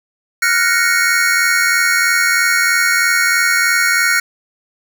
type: chord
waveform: square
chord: Gb major seventh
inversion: third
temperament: equal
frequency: 1396.9 / 1480 / 1864.7 / 2217 Hz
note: F6 / Gb6 / Bb6 / Db7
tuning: 0 / 0 / 0 / 0 cents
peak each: -18 dBFS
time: 0.42-4.2 s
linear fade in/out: 5 ms
effects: none